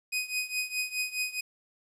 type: tone with tremolo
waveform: sawtooth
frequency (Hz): 2500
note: D#7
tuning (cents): +8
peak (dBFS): -23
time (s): 0.12-1.41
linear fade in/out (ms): 10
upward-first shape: triangle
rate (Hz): 4.8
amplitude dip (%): 90
effects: resampled to 32000 Hz + 10-bit